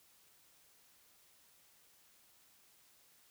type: silence
effects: white hiss -67 dBFS RMS until 3.3 s